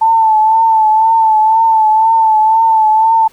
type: tone with vibrato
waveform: sine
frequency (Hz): 883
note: A5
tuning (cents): +6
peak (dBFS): -6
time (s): 0.01-3.28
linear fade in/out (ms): 10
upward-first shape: triangle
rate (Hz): 2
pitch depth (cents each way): 50
effects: pink hiss -47 dBFS RMS until 3.32 s